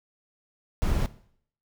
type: noise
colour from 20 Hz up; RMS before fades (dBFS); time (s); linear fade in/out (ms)
brown; -24; 0.82-1.06; 0
effects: noise-tail reverb RT60 0.6 s tail -17 dB re dry